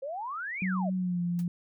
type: exponential two-way sweep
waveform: sine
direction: up then down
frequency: 517 to 2489 to 557 Hz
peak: -33 dBFS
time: 0.02-0.9 s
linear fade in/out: 10 ms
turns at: 0.62 s
type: tone with pitch glide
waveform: sine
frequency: 186.8 to 174.29 Hz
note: F#3 to F3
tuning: +17 to -3 cents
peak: -27 dBFS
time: 0.62-1.48 s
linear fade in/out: 2 ms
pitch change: -120 cents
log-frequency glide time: 0.93-1.21 s
type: noise with exponential decay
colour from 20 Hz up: white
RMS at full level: -46 dBFS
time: 1.39-1.47 s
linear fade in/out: 0 ms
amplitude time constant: 17 ms
effects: none